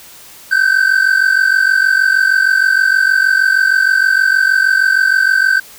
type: tone pair together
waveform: triangle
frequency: 1521.6 / 1568 Hz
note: F#6 / G6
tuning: +48 / 0 cents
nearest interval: minor second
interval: 52 cents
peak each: -10 dBFS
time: 0.51-5.6 s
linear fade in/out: 10 ms
effects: white hiss -38 dBFS RMS until 5.78 s